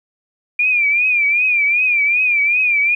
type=tone with vibrato; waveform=sine; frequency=2400 Hz; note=D7; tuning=37 cents sharp; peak=-12 dBFS; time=0.59-2.95 s; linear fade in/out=5 ms; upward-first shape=triangle; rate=2.6 Hz; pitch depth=110 cents each way; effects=9-bit